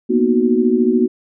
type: chord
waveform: sine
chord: B major seventh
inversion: third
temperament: equal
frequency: 233.1 / 246.9 / 311.1 / 370 Hz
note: A#3 / B3 / D#4 / F#4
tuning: 0 / 0 / 0 / 0 cents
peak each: -17 / -16 / -22 / -16 dBFS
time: 0.09-1.08 s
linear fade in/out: 20 ms
effects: none